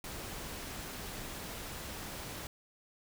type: noise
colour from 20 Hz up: pink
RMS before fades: -43 dBFS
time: 0.04-2.47 s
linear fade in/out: 2 ms
effects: none